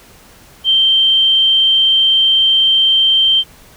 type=tone; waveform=sine; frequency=3136 Hz; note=G7; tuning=in tune; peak=-8 dBFS; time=0.64-3.44 s; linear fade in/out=50 ms; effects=pink hiss -43 dBFS RMS until 3.76 s